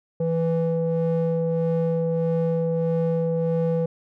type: ring-modulated tone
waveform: triangle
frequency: 165.4 Hz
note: E3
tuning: 6 cents sharp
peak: -15 dBFS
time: 0.2-3.86 s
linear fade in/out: 5 ms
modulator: 330 Hz
effects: none